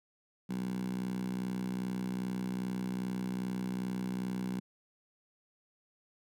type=tone with high-pass filter; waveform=10% pulse; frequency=62.5 Hz; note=B1; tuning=21 cents sharp; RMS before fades=-36 dBFS; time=0.49-4.6 s; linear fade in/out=10 ms; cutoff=180 Hz; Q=4.5; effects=none